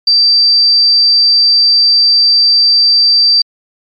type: tone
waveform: sine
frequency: 4675 Hz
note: D8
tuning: 9 cents flat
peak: -4 dBFS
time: 0.07-3.42 s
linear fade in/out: 5 ms
effects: tanh soft clip ceiling 0 dBFS + MP3 48 kbps